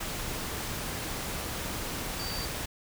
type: tone in noise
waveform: sine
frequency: 4631 Hz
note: D8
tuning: 25 cents flat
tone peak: -37 dBFS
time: 2.19-2.46 s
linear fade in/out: 10 ms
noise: pink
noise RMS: -35 dBFS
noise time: 0-2.66 s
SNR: -5 dB
effects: none